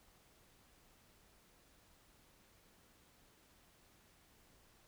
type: silence
effects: pink hiss -68 dBFS RMS until 4.87 s